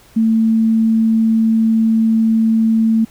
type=tone; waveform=sine; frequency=223.5 Hz; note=A3; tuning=27 cents sharp; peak=-10 dBFS; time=0.16-3.05 s; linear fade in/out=10 ms; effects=pink hiss -47 dBFS RMS until 3.1 s